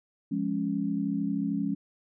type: chord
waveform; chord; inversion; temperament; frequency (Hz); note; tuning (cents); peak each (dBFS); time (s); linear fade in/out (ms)
sine; Db major; first; equal; 174.61 / 207.7 / 277.2; F3 / Ab3 / Db4; 0 / 0 / 0; -33 / -30 / -30; 0.31-1.75; 10
effects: none